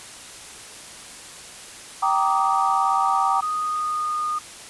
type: chord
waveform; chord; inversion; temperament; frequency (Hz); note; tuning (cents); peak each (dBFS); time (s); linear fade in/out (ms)
sine; Eb major seventh; first; just; 777.8 / 933.4 / 1166.7 / 1244.5; G5 / Bb5 / D6 / Eb6; -14 / +2 / -12 / 0; -22 / -24 / -22 / -25; 2.02-3.41; 10
type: tone with pitch glide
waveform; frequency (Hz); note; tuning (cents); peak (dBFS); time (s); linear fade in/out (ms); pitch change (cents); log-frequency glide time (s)
sine; 1242 to 1225.6; D#6 to D#6; -3 to -27; -22; 3.42-4.39; 10; -24; 3.53-4.16
effects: white hiss -40 dBFS RMS until 4.69 s + resampled to 24000 Hz